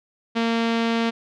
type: tone with low-pass filter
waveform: sawtooth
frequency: 229.7 Hz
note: A#3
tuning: 25 cents flat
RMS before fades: -22 dBFS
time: 0.35-1.11 s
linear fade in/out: 20 ms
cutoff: 3600 Hz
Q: 1.5
effects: none